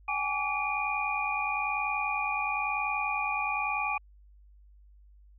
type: tone cluster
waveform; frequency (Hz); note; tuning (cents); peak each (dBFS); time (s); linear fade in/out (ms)
sine; 778 / 839 / 1149 / 2348 / 2438; G5 / G#5 / D6 / D7 / D#7; -13 / +17 / -38 / -1 / -36; -37 / -33 / -34 / -38 / -32; 0.08-3.98; 5
effects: added 50 Hz sine -53 dBFS peak until 5.38 s